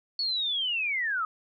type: linear sweep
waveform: sine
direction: down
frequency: 4451 to 1236 Hz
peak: -26 dBFS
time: 0.19-1.25 s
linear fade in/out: 2 ms
effects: none